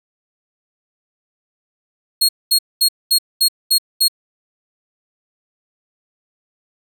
sawtooth tone bursts, 4286 Hz, C8, 41 cents sharp, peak -8 dBFS, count 7, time 2.21-4.083 s, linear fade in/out 10 ms, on 79 ms, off 220 ms, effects none

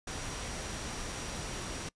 sine tone in noise, 5760 Hz, F#8, 47 cents flat, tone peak -49 dBFS, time 0.07-1.89 s, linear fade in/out 5 ms, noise pink, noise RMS -39 dBFS, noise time 0.07-1.89 s, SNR -13 dB, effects noise-tail reverb RT60 0.1 s tail -24 dB re dry + resampled to 22050 Hz

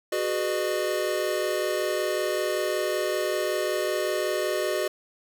square chord, G# minor seventh, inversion third, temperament equal with one note detuned, 370 / 415.3 / 493.9 / 606.6 Hz, F#4 / G#4 / B4 / D#5, 0 / 0 / 0 / -44 cents, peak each -30 / -33 / -34 / -29 dBFS, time 0.12-4.88 s, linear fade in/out 5 ms, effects none

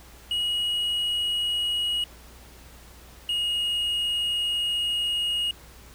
triangle tone pair in turn, 2900 / 2873 Hz, F#7 / F7, -35 / +48 cents, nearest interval unison, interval 17 cents, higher first, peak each -22 / -22 dBFS, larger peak neither, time 0.31-2.04 / 3.29-5.51 s, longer second, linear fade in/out 2 ms, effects added 60 Hz sine -49 dBFS peak until 5.94 s + pink hiss -50 dBFS RMS until 5.94 s

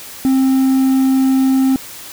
triangle tone, 264.6 Hz, C4, 20 cents sharp, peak -8 dBFS, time 0.25-1.76 s, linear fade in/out 0 ms, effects white hiss -33 dBFS RMS until 2.12 s

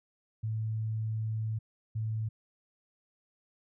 sine tone bursts at uneven times, 110 Hz, A2, in tune, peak -30 dBFS, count 2, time 0.43-1.59 / 1.95-2.29 s, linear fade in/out 10 ms, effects none

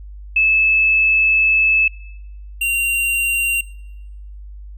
sine / square tone pair in turn, 2610 / 2765 Hz, E7 / F7, -18 / -18 cents, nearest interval minor second, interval 100 cents, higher second, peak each -11 / -17 dBFS, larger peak first, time 0.36-1.88 / 2.61-3.61 s, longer first, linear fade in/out 5 ms, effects noise-tail reverb RT60 1.0 s tail -24 dB re dry + added 50 Hz sine -32 dBFS peak until 4.77 s

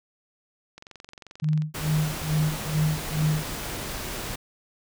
click train, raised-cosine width 0.2 ms, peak -26 dBFS, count 20, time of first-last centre 0.78-1.621 s, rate 22.6 Hz
sine tone with tremolo, 153.9 Hz, D#3, 19 cents flat, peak -19 dBFS, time 1.42-3.56 s, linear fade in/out 10 ms, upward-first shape sine, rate 2.3 Hz, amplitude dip 100%
pink noise, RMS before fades -33 dBFS, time 1.74-4.36 s, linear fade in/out 10 ms
effects none

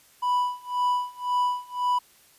triangle tone with tremolo, 987.8 Hz, B5, in tune, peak -18 dBFS, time 0.22-1.99 s, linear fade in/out 10 ms, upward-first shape sine, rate 1.9 Hz, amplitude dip 95%, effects white hiss -57 dBFS RMS until 2.38 s + resampled to 32000 Hz

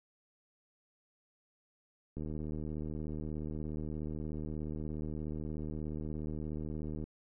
click train, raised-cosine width 3 ms, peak -28 dBFS, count 375, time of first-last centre 2.17-7.04 s, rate 76.8 Hz, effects none

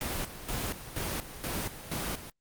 pink noise with tremolo, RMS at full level -33 dBFS, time 0.01-2.3 s, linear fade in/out 2 ms, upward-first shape square, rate 2.1 Hz, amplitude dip 70%, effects Opus 24 kbps

